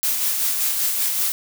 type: noise with tremolo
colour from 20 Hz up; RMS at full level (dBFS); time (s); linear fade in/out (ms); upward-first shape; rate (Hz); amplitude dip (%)
blue; -20; 0.03-1.32; 0; sine; 5.2; 35
effects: none